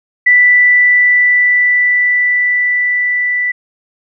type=tone with level ramp; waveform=sine; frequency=1975.5 Hz; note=B6; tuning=in tune; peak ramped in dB=-4 to -12 dBFS; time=0.26-3.52 s; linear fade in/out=10 ms; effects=none